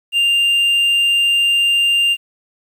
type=tone; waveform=triangle; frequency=2794 Hz; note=F7; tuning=in tune; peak=-10 dBFS; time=0.12-2.17 s; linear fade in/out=50 ms; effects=8-bit